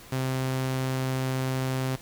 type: tone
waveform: sawtooth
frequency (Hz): 130.81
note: C3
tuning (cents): 0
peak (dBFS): -22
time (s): 0.12-1.96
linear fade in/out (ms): 5
effects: pink hiss -48 dBFS RMS until 2.01 s